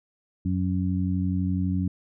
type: harmonic tone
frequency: 92 Hz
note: F#2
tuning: 9 cents flat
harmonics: 1 / 2 / 3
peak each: -26 / -26 / -30 dBFS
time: 0.45-1.88 s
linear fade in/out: 5 ms
effects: none